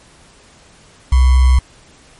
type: tone with sample-and-hold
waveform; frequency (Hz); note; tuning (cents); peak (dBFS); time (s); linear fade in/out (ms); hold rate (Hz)
sine; 64; C2; -38; -6; 1.12-1.59; 5; 1050
effects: pink hiss -46 dBFS RMS until 2.19 s + MP3 48 kbps